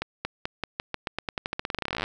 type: accelerating click train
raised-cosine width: 0.3 ms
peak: -12 dBFS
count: 30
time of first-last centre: 0.02-2.04 s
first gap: 230 ms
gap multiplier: 0.89
effects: none